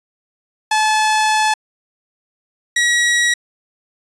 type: tone pair in turn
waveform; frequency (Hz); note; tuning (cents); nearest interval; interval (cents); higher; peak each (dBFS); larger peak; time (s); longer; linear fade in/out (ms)
sawtooth; 863 / 1914; A5 / A#6; -34 / +45; octave + major second; 1379; second; -9; neither; 0.71-1.54 / 2.76-3.34; first; 5
effects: resampled to 22050 Hz